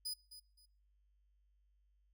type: tone with echo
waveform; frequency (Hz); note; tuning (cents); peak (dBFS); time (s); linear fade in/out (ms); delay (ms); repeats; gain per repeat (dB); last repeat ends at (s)
sawtooth; 4978; D#8; 0; -36; 0.05-0.14; 10; 260; 2; -13; 0.66
effects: noise-tail reverb RT60 0.7 s tail -26 dB re dry + added 50 Hz sine -70 dBFS peak until 2.13 s